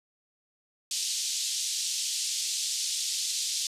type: band-pass noise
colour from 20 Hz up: white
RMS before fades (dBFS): -31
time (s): 0.91-3.67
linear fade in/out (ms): 2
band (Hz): 3400 to 7800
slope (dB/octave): 24
effects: resampled to 32000 Hz